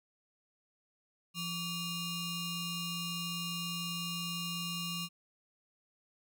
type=ring-modulated tone; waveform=sawtooth; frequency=1318.5 Hz; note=E6; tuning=in tune; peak=-29 dBFS; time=1.34-5.09 s; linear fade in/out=50 ms; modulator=1490 Hz; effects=none